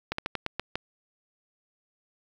slowing click train, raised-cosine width 0.3 ms, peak -13 dBFS, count 7, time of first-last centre 0.12-0.756 s, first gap 64 ms, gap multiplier 1.2, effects 8-bit

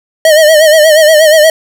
square tone with vibrato, 622.3 Hz, D#5, in tune, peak -3 dBFS, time 0.25-1.5 s, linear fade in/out 2 ms, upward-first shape sine, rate 8.4 Hz, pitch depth 73 cents each way, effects none

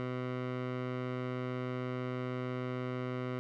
15% pulse tone with low-pass filter, 126.3 Hz, B2, 39 cents sharp, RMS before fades -37 dBFS, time 0-3.39 s, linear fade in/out 0 ms, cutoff 2200 Hz, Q 0.9, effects none

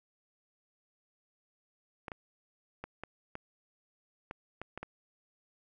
clicks, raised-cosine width 0.5 ms, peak -25 dBFS, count 9, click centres 2.082 / 2.118 / 2.84 / 3.036 / 3.354 / 4.311 / 4.616 / 4.776 / 4.83 s, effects none

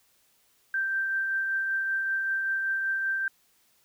sine tone with tremolo, 1568 Hz, G6, in tune, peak -24 dBFS, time 0.74-3.28 s, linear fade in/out 2 ms, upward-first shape triangle, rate 5.2 Hz, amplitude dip 30%, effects white hiss -66 dBFS RMS until 3.84 s

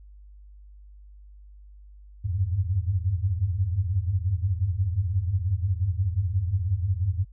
sine tone cluster, 84.9 / 95.8 / 101.6 Hz, F2 / G2 / G#2, -48 / -39 / -38 cents, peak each -27 dBFS, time 2.24-7.25 s, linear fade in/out 20 ms, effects added 50 Hz sine -45 dBFS peak until 7.32 s

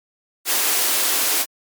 white high-pass noise, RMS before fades -19 dBFS, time 0.45-1.46 s, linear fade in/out 50 ms, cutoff 260 Hz, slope 48 dB/octave, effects MP3 96 kbps

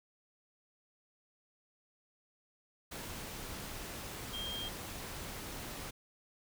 sine tone in noise, 3208 Hz, G7, 39 cents sharp, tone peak -39 dBFS, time 4.33-4.69 s, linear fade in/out 10 ms, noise pink, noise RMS -44 dBFS, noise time 2.91-5.91 s, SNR +2 dB, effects none

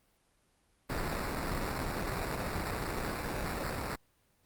pink noise with sample-and-hold, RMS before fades -35 dBFS, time 0.89-3.96 s, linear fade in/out 10 ms, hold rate 3150 Hz, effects pink hiss -71 dBFS RMS until 4.45 s + Opus 32 kbps

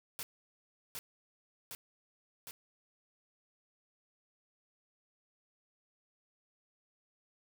white noise with echo, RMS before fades -41 dBFS, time 0.19-0.23 s, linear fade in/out 0 ms, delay 760 ms, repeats 3, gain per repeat -2 dB, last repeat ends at 2.51 s, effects none

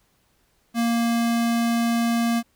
square tone, 233.1 Hz, A#3, in tune, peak -20 dBFS, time 0.74-2.43 s, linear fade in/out 50 ms, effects pink hiss -65 dBFS RMS until 2.55 s

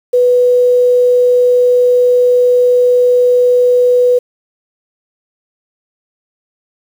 sine tone with quantisation, 493.9 Hz, B4, in tune, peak -6 dBFS, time 0.13-4.19 s, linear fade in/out 10 ms, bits 6, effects none

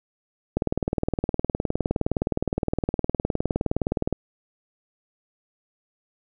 click train, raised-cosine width 2 ms, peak -9 dBFS, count 70, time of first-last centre 0.57-4.127 s, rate 19.4 Hz, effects none

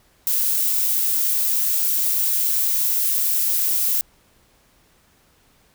violet noise, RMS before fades -20 dBFS, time 0.27-4.01 s, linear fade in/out 0 ms, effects pink hiss -58 dBFS RMS until 5.74 s

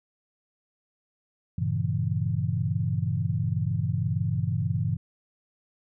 sine chord, G diminished seventh, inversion none, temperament equal, 98 / 116.54 / 138.59 / 164.81 Hz, G2 / Bb2 / Db3 / Fb3, 0 / 0 / 0 / 0 cents, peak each -29 / -29 / -30 / -30 dBFS, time 1.58-4.97 s, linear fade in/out 5 ms, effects none

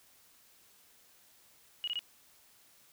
sine tone bursts, 2900 Hz, F#7, 35 cents flat, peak -32 dBFS, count 3, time 1.84-1.991 s, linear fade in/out 0 ms, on 35 ms, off 23 ms, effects white hiss -63 dBFS RMS until 2.92 s

